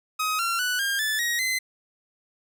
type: tone with pitch steps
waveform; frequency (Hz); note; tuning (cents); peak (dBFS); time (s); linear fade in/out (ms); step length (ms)
sawtooth; 1262 / 1368.3 / 1483.5 / 1608.5 / 1744 / 1890.9 / 2050; D#6 / F6 / F#6 / G6 / A6 / A#6 / C7; +24 / -36 / +4 / +44 / -16 / +24 / -36; -20; 0.19-1.59; 10; 200
effects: none